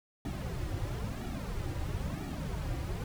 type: noise with flanger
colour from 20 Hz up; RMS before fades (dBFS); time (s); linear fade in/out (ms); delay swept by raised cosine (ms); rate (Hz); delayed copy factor
brown; -36; 0.25-3.04; 2; 1.9 to 4.7; 1; -0.8
effects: none